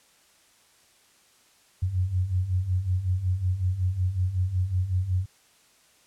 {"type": "beating tone pair", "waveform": "sine", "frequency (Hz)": [88.4, 93.8], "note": ["F2", "F#2"], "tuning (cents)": [22, 24], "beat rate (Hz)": 5.4, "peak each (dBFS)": [-29, -24], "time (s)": [1.82, 5.26], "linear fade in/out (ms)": 10, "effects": ["white hiss -60 dBFS RMS until 6.06 s", "low-pass 10000 Hz 12 dB/octave"]}